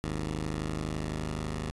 10% pulse tone pair together, 51.91 / 77.78 Hz, G#1 / D#2, 0 / 0 cents, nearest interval perfect fifth, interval 700 cents, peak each -27 dBFS, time 0.04-1.71 s, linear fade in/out 0 ms, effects resampled to 24000 Hz

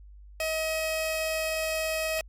sawtooth tone pair together, 635.5 / 1271 Hz, D#5 / D#6, +36 / +36 cents, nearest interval octave, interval 1200 cents, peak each -24 / -27 dBFS, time 0.4-2.21 s, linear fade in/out 2 ms, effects added 50 Hz sine -46 dBFS peak until 2.28 s + AAC 48 kbps

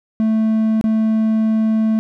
triangle tone with dropouts, 220 Hz, A3, in tune, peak -11 dBFS, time 0.2-1.99 s, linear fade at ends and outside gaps 0 ms, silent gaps 0.812-0.841 s, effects none

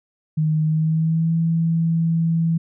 sine tone with pitch glide, 155.56 to 164.81 Hz, D#3 to E3, 0 to 0 cents, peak -16 dBFS, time 0.37-2.58 s, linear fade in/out 10 ms, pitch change +100 cents, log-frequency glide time 0.64-1.34 s, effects none

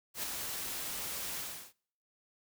white noise with ADSR envelope, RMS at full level -35 dBFS, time 0.14-1.73 s, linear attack 91 ms, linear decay 8 ms, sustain -4 dB, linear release 340 ms, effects noise-tail reverb RT60 0.6 s tail -26 dB re dry

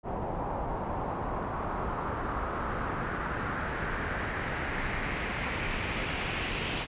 pink noise with low-pass filter sweep, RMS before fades -33 dBFS, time 0.03-6.87 s, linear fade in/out 50 ms, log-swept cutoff 790 to 2900 Hz, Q 2.4, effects resampled to 8000 Hz

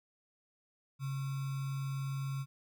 sine tone with sample-and-hold, 136.3 Hz, C#3, 29 cents flat, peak -34 dBFS, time 0.99-2.46 s, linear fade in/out 50 ms, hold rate 1225 Hz, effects none

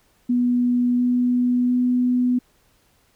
sine tone with pitch steps, 244.9 / 246.6 / 248.3 Hz, B3 / B3 / B3, -14 / -2 / +9 cents, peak -16 dBFS, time 0.29-2.39 s, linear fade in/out 10 ms, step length 700 ms, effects pink hiss -61 dBFS RMS until 3.15 s

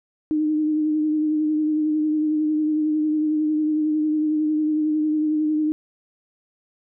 sine tone with vibrato, 306.7 Hz, D#4, 25 cents flat, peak -18 dBFS, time 0.31-5.72 s, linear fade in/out 0 ms, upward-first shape triangle, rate 11 Hz, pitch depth 30 cents each way, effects none

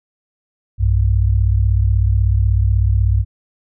sine tone pair together, 61.74 / 98 Hz, B1 / G2, 0 / 0 cents, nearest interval minor sixth, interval 800 cents, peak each -14 dBFS, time 0.78-3.25 s, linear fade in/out 50 ms, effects none

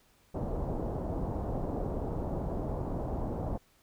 pink low-pass noise, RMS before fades -34 dBFS, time 0.34-3.58 s, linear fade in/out 10 ms, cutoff 800 Hz, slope 24 dB/octave, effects pink hiss -66 dBFS RMS until 3.82 s

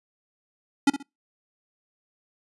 square tone with echo, 280 Hz, C#4, 18 cents sharp, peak -15 dBFS, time 0.87-0.9 s, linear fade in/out 5 ms, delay 64 ms, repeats 2, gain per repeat -12 dB, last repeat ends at 1.028 s, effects noise-tail reverb RT60 0.2 s tail -24 dB re dry + resampled to 24000 Hz

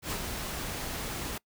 pink noise with ADSR envelope, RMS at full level -32 dBFS, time 0.02-1.38 s, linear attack 91 ms, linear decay 70 ms, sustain -4 dB, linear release 5 ms, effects noise-tail reverb RT60 0.1 s tail -24 dB re dry

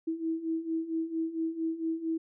sine beating tone pair, 322.4 / 326.8 Hz, E4 / E4, -38 / -15 cents, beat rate 4.4 Hz, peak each -35 / -31 dBFS, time 0.07-2.18 s, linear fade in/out 10 ms, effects none

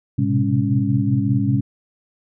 sine tone cluster, 108.8 / 125.6 / 130.8 / 202.7 / 277.3 Hz, A2 / B2 / C3 / G#3 / C#4, -19 / +30 / 0 / -42 / +1 cents, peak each -22 dBFS, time 0.18-1.61 s, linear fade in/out 10 ms, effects none

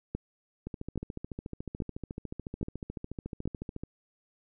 two click trains, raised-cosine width 3 ms, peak -19 / -24 dBFS, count 5 / 45, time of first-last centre 0.15-3.456 / 0.67-3.835 s, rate 1.21 / 13.9 Hz, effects none

